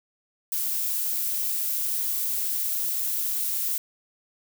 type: noise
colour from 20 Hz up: violet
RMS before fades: -27 dBFS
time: 0.52-3.78 s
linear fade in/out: 2 ms
effects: none